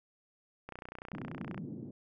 click train, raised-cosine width 0.5 ms, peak -28 dBFS, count 28, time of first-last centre 0.69-1.578 s, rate 30.4 Hz
white band-pass noise, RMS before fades -43 dBFS, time 1.13-1.91 s, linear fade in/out 2 ms, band 130 to 280 Hz, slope 24 dB/octave
effects none

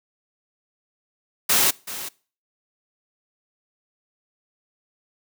white noise with echo, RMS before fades -18 dBFS, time 1.49-1.71 s, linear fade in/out 10 ms, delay 380 ms, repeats 1, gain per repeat -14 dB, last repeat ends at 2.09 s, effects noise-tail reverb RT60 0.4 s tail -23 dB re dry + high-pass 150 Hz 12 dB/octave

